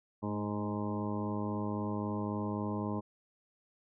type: harmonic tone with a mistuned harmonic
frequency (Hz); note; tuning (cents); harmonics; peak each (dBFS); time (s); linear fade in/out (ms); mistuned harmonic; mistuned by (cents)
103.83; G#2; 0; 1 / 2 / 3 / 4 / 5 / 6 / 8 / 9 / 10; -39 / -36 / -40 / -43 / -46 / -46 / -46 / -46 / -45; 0.22-3.01; 20; 2; +28
effects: none